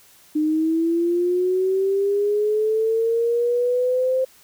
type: linear sweep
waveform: sine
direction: up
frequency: 302.8 to 523.3 Hz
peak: -17 dBFS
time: 0.35-4.25 s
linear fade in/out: 10 ms
effects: white hiss -52 dBFS RMS until 4.43 s